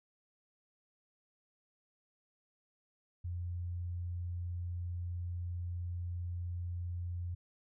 sine tone, 87.7 Hz, F2, 8 cents sharp, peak -36 dBFS, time 3.24-7.35 s, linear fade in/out 10 ms, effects none

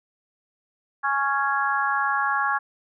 harmonic tone, 277.2 Hz, C#4, in tune, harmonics 3 / 4 / 5 / 6, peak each -27 / -25 / -27 / -26 dBFS, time 1.03-2.59 s, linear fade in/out 20 ms, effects none

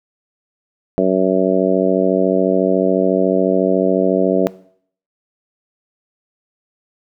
harmonic tone, 94 Hz, F#2, 28 cents sharp, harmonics 2 / 3 / 4 / 5 / 6 / 7, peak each -19 / -19 / -19 / -19 / -19 / -19 dBFS, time 0.98-4.47 s, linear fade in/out 0 ms, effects noise-tail reverb RT60 0.6 s tail -20 dB re dry

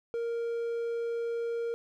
triangle tone, 466.2 Hz, A#4, in tune, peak -28 dBFS, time 0.14-1.74 s, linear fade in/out 0 ms, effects none

